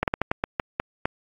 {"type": "slowing click train", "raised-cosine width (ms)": 0.5, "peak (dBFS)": -7, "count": 9, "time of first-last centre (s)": [0.03, 1.055], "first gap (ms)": 48, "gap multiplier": 1.27, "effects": ["AAC 48 kbps"]}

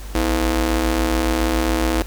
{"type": "ring-modulated tone", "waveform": "sawtooth", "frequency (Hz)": 190.2, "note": "F#3", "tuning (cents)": 48, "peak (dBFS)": -10, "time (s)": [0.15, 2.02], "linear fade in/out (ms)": 0, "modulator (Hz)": 133, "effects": ["added 50 Hz sine -30 dBFS peak until 2.06 s", "pink hiss -40 dBFS RMS until 2.06 s"]}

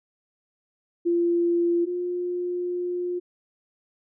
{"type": "tone pair in turn", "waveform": "sine", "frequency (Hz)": [343.8, 355.3], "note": ["F4", "F4"], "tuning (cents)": [-27, 30], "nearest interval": "minor second", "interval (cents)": 57, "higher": "second", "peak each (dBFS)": [-19, -25], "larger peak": "first", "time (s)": [[1.05, 1.86], [1.86, 3.2]], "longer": "second", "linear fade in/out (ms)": 20, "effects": []}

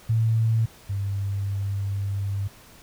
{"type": "tone pair in turn", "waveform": "sine", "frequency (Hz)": [112.6, 99.22], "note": ["A2", "G2"], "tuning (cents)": [40, 21], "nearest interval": "major second", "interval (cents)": 219, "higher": "first", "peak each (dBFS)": [-18, -24], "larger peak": "first", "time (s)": [[0.09, 0.66], [0.89, 2.48]], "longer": "second", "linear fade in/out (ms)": 10, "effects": ["pink hiss -50 dBFS RMS until 2.82 s"]}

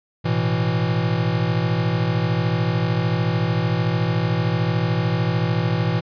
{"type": "chord", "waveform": "square", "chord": "A suspended second", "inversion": "none", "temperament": "equal", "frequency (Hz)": [110, 123.47, 164.81], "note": ["A2", "B2", "E3"], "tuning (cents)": [0, 0, 0], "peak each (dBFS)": [-24, -24, -23], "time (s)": [0.24, 6.01], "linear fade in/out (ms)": 20, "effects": ["resampled to 11025 Hz"]}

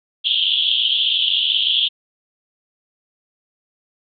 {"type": "band-pass noise", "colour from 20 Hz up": "pink", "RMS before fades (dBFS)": -18, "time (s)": [0.24, 1.89], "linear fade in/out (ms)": 20, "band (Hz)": [3000, 3500], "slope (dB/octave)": 96, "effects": []}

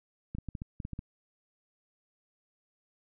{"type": "clicks", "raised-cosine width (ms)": 5, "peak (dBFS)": -25, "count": 9, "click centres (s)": [0.35, 0.385, 0.487, 0.552, 0.619, 0.802, 0.851, 0.933, 0.991], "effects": []}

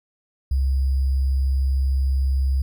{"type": "tone with sample-and-hold", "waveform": "sine", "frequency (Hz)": 66.8, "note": "C2", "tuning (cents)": 36, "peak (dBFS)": -17, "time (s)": [0.51, 2.62], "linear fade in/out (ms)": 5, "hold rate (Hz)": 4900, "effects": []}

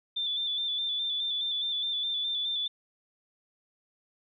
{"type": "tone with vibrato", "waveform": "sine", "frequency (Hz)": 3520, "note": "A7", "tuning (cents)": 0, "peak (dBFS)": -28, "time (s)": [0.16, 2.68], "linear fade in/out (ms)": 10, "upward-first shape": "square", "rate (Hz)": 4.8, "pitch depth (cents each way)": 30, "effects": []}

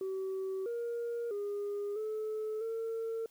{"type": "tone with pitch steps", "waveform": "sine", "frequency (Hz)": [381.9, 470.6, 408.1, 432.7, 452.7], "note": ["G4", "A#4", "G#4", "A4", "A4"], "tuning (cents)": [-45, 16, -30, -29, 49], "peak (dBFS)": -32, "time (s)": [0.01, 3.26], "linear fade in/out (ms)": 2, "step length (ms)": 650, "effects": ["tanh soft clip ceiling -32 dBFS", "white hiss -67 dBFS RMS until 3.3 s"]}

